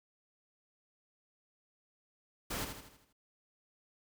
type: noise with echo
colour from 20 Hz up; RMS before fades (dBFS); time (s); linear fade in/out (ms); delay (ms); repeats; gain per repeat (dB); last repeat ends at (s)
pink; -38; 2.5-2.65; 10; 80; 6; -6; 3.13
effects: none